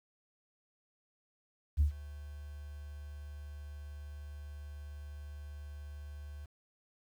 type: tone with ADSR envelope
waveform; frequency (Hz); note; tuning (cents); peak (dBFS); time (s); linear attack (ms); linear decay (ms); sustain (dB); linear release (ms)
sine; 73.42; D2; 0; -21; 1.77-6.46; 35; 110; -22; 12
effects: tanh soft clip ceiling -20 dBFS + 10-bit